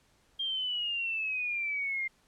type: exponential sweep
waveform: sine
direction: down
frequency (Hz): 3215 to 2100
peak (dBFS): -30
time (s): 0.39-2.08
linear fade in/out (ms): 10
effects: pink hiss -67 dBFS RMS until 2.27 s + low-pass 10000 Hz 12 dB/octave